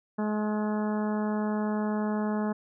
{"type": "harmonic tone with a mistuned harmonic", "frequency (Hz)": 212.1, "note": "G#3", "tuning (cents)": 37, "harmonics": [1, 2, 3, 4, 5, 6, 7, 8], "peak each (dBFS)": [-27, -35, -37, -38, -41, -45, -46, -47], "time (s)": [0.18, 2.53], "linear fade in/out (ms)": 10, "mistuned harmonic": 7, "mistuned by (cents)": -24, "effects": []}